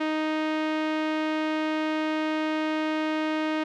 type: tone with low-pass filter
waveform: sawtooth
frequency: 311.1 Hz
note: D#4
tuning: in tune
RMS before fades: -27 dBFS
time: 0-3.64 s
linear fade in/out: 10 ms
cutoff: 2800 Hz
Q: 1.1
effects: none